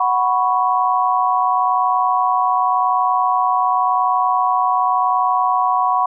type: chord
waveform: sine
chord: F# suspended fourth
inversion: none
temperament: equal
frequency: 740 / 987.8 / 1108.7 Hz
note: F#5 / B5 / C#6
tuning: 0 / 0 / 0 cents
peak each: -18 dBFS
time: 0-6.06 s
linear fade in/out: 5 ms
effects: none